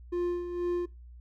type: tone with tremolo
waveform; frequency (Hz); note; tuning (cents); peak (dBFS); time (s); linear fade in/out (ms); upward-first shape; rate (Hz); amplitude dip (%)
triangle; 351.4; F4; +11; -24; 0.12-0.86; 10; sine; 2.1; 60
effects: noise-tail reverb RT60 0.2 s tail -19 dB re dry + added 60 Hz sine -46 dBFS peak until 1.2 s